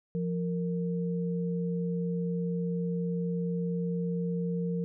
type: tone pair together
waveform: sine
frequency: 173.1 / 462.1 Hz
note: F3 / A#4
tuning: -15 / -15 cents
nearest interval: octave + perfect fourth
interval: 1700 cents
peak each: -29 / -35 dBFS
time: 0.15-4.84 s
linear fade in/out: 0 ms
effects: none